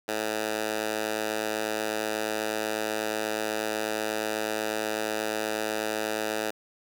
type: tone with high-pass filter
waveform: 10% pulse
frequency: 108.2 Hz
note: A2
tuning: 29 cents flat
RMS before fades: -30 dBFS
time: 0.08-6.51 s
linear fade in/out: 10 ms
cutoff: 430 Hz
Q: 0.72
effects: none